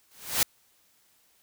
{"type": "noise with exponential growth", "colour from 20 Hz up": "white", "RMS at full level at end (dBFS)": -20, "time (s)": [0.11, 0.43], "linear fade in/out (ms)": 2, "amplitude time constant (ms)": 68, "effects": ["white hiss -65 dBFS RMS until 1.42 s"]}